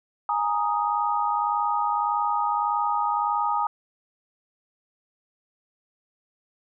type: chord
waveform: sine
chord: Ab suspended second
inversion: none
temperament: equal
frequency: 830.6 / 932.3 / 1244.5 Hz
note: Ab5 / Bb5 / Eb6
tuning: 0 / 0 / 0 cents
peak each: -26 dBFS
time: 0.29-3.67 s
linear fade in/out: 2 ms
effects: none